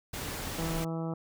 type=noise; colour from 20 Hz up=pink; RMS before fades=-37 dBFS; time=0.13-0.85 s; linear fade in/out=10 ms
type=clicks; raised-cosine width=5 ms; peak=-31 dBFS; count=5; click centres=0.136 / 0.221 / 0.288 / 0.474 / 0.642 s
type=harmonic tone; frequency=163.8 Hz; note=E3; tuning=11 cents flat; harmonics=1 / 2 / 3 / 4 / 5 / 6 / 7 / 8; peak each=-33 / -38 / -41 / -43 / -45 / -50 / -50 / -49 dBFS; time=0.58-1.14 s; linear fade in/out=5 ms
effects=none